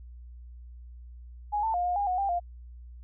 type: tone with pitch steps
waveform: sine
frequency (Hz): 831 / 890 / 708 / 714 / 811 / 730 / 793 / 700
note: G#5 / A5 / F5 / F5 / G#5 / F#5 / G5 / F5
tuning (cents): +1 / +20 / +23 / +38 / -41 / -24 / +20 / +4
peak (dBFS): -25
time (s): 1.52-2.4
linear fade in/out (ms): 20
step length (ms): 110
effects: added 60 Hz sine -43 dBFS peak until 3.03 s